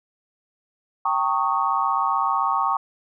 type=chord; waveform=sine; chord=Eb dominant seventh; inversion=first; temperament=equal with one note detuned; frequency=784 / 911 / 1108.7 / 1244.5 Hz; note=G5 / Bb5 / Db6 / Eb6; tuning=0 / -40 / 0 / 0 cents; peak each=-26 / -25 / -22 / -27 dBFS; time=1.05-2.77 s; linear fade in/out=5 ms; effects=none